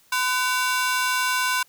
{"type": "ring-modulated tone", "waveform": "sawtooth", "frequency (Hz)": 1259, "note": "D#6", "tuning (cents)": 20, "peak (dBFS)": -14, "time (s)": [0.12, 1.63], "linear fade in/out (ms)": 5, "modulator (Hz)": 244, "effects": ["white hiss -58 dBFS RMS until 1.68 s"]}